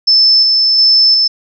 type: tone with tremolo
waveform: sine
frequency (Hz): 5270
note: E8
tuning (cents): -1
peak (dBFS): -5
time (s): 0.07-1.28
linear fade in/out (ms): 10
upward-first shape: square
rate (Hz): 1.4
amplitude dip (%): 25
effects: none